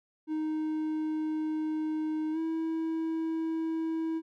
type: tone with pitch glide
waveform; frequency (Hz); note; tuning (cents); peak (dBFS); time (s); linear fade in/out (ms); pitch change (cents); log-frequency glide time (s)
triangle; 311.1 to 323.7; D#4 to E4; 0 to -31; -27; 0.27-4.22; 50; +69; 2.32-2.38
effects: none